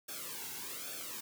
white noise with flanger, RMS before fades -43 dBFS, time 0.08-1.21 s, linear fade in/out 10 ms, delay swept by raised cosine 1 to 1.69 ms, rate 1.2 Hz, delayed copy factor -0.8, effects none

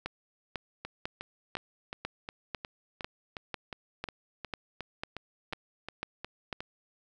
two click trains, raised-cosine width 0.3 ms, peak -18 / -22 dBFS, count 14 / 17, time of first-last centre 0.06-6.528 / 0.85-6.605 s, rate 2.01 / 2.78 Hz, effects none

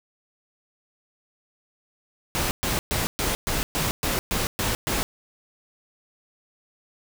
pink noise bursts, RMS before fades -25 dBFS, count 10, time 2.35-5.03 s, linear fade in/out 0 ms, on 160 ms, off 120 ms, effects none

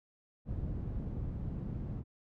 white low-pass noise, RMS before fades -38 dBFS, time 0.45-2.04 s, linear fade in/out 50 ms, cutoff 130 Hz, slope 12 dB/octave, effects none

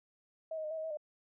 sine tone with pitch steps, 642 / 628 / 612 / 644 / 630 / 643 / 603 Hz, E5 / D#5 / D#5 / E5 / D#5 / E5 / D5, -46 / +16 / -29 / -41 / +21 / -43 / +46 cents, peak -36 dBFS, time 0.51-0.972 s, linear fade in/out 5 ms, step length 66 ms, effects none

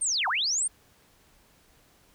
sine linear two-way sweep, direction down then up, 9140 to 705 to 9140 Hz, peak -24 dBFS, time 0.01-0.68 s, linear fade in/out 10 ms, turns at 0.28 s, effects pink hiss -61 dBFS RMS until 2.14 s

